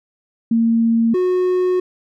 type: tone pair in turn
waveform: sine / triangle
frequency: 229 / 365.2 Hz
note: A#3 / F#4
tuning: -31 / -23 cents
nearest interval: minor sixth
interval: 808 cents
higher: second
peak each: -12 dBFS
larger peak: neither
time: 0.51-1.14 / 1.14-1.8 s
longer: second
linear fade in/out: 5 ms
effects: none